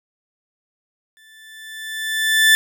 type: tone with exponential growth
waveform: 30% pulse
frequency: 1760 Hz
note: A6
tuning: in tune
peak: -6 dBFS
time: 1.17-2.55 s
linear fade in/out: 0 ms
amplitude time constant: 300 ms
effects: none